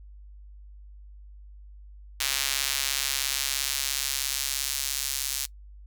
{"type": "tone with high-pass filter sweep", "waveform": "sawtooth", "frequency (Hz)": 137, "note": "C#3", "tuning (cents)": -20, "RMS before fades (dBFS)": -29, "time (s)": [2.2, 5.46], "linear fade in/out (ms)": 5, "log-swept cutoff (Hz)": [3000, 5500], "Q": 0.72, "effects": ["noise-tail reverb RT60 0.1 s tail -22 dB re dry", "added 50 Hz sine -44 dBFS peak until 5.86 s"]}